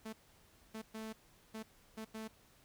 sawtooth tone bursts at uneven times, 220 Hz, A3, in tune, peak -39 dBFS, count 6, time 0.05-0.13 / 0.74-0.82 / 0.94-1.13 / 1.54-1.63 / 1.97-2.05 / 2.14-2.28 s, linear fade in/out 10 ms, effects pink hiss -66 dBFS RMS until 2.64 s

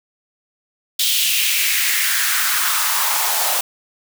white noise with high-pass filter sweep, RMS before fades -18 dBFS, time 0.99-3.61 s, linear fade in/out 5 ms, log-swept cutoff 3400 to 690 Hz, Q 3, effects none

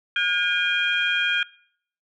sine tone cluster, 1440 / 1614 / 2431 / 3226 Hz, F#6 / G#6 / D#7 / G7, -47 / -50 / -41 / +49 cents, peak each -25 dBFS, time 0.16-1.43 s, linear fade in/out 2 ms, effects noise-tail reverb RT60 0.6 s tail -22 dB re dry + tanh soft clip ceiling -10 dBFS

